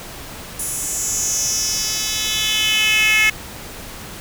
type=tone with high-pass filter sweep; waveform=10% pulse; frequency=431.2 Hz; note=A4; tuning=35 cents flat; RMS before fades=-19 dBFS; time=0.59-3.3 s; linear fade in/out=5 ms; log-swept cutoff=9400 to 2200 Hz; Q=3.8; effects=pink hiss -34 dBFS RMS until 4.2 s